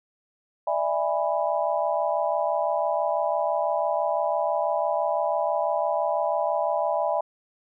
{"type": "chord", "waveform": "sine", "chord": "E dominant seventh", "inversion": "third", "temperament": "just", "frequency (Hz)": [593.3, 659.3, 824.1, 988.9], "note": ["D5", "E5", "G#5", "B5"], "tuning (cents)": [18, 0, -14, 2], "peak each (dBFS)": [-27, -26, -28, -30], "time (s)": [0.67, 7.21], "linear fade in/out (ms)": 5, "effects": []}